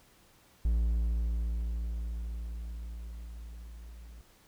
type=tone with level ramp; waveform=triangle; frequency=57 Hz; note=A#1; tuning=38 cents flat; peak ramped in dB=-22 to -44 dBFS; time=0.65-4.21 s; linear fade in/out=0 ms; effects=pink hiss -62 dBFS RMS until 4.47 s